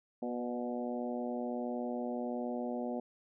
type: harmonic tone with a mistuned harmonic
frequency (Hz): 121.4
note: B2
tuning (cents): -29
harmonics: 2 / 3 / 4 / 5 / 6 / 7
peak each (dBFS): -37 / -43 / -42 / -42 / -44 / -51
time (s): 0.22-3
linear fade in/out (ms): 5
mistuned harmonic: 4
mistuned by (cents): +27
effects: none